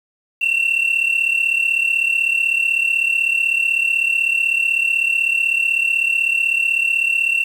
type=tone pair together; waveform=sine; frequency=2700 / 2736 Hz; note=E7 / F7; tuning=+41 / -36 cents; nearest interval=unison; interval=23 cents; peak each=-16 dBFS; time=0.41-7.44 s; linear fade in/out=10 ms; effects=tanh soft clip ceiling -11 dBFS + 7-bit